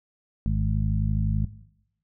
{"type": "harmonic tone with a mistuned harmonic", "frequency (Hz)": 51.91, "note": "G#1", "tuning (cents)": 0, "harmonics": [1, 2, 3, 4], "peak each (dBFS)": [-24, -27, -29, -30], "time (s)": [0.46, 1.45], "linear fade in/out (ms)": 0, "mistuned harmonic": 4, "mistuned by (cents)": 26, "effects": ["noise-tail reverb RT60 0.8 s tail -17 dB re dry"]}